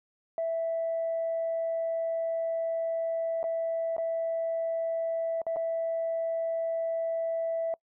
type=tone with dropouts; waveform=sine; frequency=659.3 Hz; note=E5; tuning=in tune; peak=-26 dBFS; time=0.38-7.74 s; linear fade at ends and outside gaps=1 ms; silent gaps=3.43-3.44 / 3.966-3.981 / 5.417-5.466 / 5.561-5.567 s; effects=noise-tail reverb RT60 0.1 s tail -26 dB re dry + tanh soft clip ceiling -23 dBFS